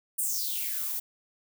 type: noise with high-pass filter sweep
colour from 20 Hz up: violet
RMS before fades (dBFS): -31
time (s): 0.18-1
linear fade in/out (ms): 10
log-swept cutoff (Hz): 9700 to 740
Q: 5.6
effects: none